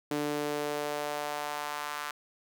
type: tone with high-pass filter sweep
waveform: sawtooth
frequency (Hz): 147.5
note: D3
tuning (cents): +8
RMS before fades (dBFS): -34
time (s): 0.11-2.11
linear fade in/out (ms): 2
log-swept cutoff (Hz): 310 to 1200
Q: 1.9
effects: none